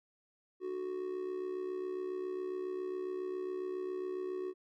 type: tone with amplitude modulation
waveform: triangle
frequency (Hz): 370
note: F#4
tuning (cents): 0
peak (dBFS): -31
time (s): 0.6-4.54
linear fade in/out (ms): 50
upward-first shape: sine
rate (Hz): 67.3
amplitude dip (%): 65
effects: none